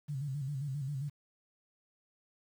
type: tone with vibrato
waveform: sine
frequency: 139.4 Hz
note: C#3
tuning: 10 cents sharp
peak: -34 dBFS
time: 0.08-1.1 s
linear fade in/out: 20 ms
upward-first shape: square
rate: 7.5 Hz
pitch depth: 91 cents each way
effects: 10-bit